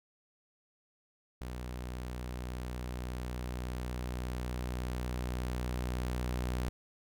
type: tone with level ramp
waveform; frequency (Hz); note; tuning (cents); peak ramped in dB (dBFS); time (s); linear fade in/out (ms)
sawtooth; 61.74; B1; 0; -35 to -28; 1.41-6.69; 0
effects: none